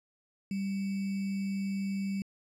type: tone with sample-and-hold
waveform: sine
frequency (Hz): 196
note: G3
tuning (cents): 0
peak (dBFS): -30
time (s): 0.51-2.22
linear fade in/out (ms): 2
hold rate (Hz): 2450
effects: low-pass 9000 Hz 12 dB/octave